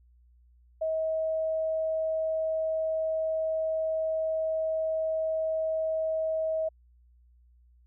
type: tone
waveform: sine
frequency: 638 Hz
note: D#5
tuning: 43 cents sharp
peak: -26 dBFS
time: 0.81-6.69 s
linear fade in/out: 10 ms
effects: added 60 Hz sine -57 dBFS peak until 7.86 s